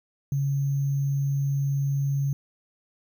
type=tone with sample-and-hold; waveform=sine; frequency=139.2 Hz; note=C#3; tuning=8 cents sharp; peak=-22 dBFS; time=0.32-2.33 s; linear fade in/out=2 ms; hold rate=6300 Hz; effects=none